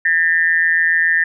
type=tone with amplitude modulation; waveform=sine; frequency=1800 Hz; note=A6; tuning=39 cents sharp; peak=-8 dBFS; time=0.05-1.24 s; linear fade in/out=5 ms; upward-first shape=sine; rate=167 Hz; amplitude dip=85%; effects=none